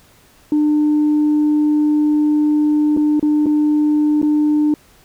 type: tone with dropouts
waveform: sine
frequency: 300 Hz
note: D4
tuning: 37 cents sharp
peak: -10 dBFS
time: 0.52-4.74 s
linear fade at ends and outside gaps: 2 ms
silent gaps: 2.966-2.972 / 3.196-3.227 / 3.459-3.465 / 4.217-4.228 s
effects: tanh soft clip ceiling -9 dBFS + pink hiss -50 dBFS RMS until 5.04 s